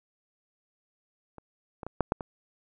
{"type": "clicks", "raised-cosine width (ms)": 1, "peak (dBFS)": [-30, -24, -22, -9, -10, -21], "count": 6, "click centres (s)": [1.383, 1.832, 1.866, 2.007, 2.121, 2.208], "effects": []}